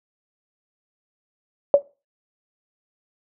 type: tone with exponential decay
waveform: sine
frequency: 568 Hz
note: C#5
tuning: 42 cents sharp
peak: -4 dBFS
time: 1.74-1.82 s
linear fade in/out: 1 ms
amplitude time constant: 17 ms
effects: noise-tail reverb RT60 0.3 s tail -20 dB re dry